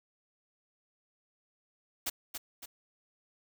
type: noise with echo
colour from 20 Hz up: white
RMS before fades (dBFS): -33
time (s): 2.06-2.1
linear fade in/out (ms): 10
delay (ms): 280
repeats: 2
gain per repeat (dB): -6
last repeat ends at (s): 2.66
effects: none